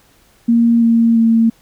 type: tone with pitch steps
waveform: sine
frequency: 233.1 / 230.2 / 227.3 Hz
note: A#3 / A#3 / A#3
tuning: 0 / -22 / -43 cents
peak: -8 dBFS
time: 0.48-1.5 s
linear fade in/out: 10 ms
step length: 340 ms
effects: pink hiss -52 dBFS RMS until 1.61 s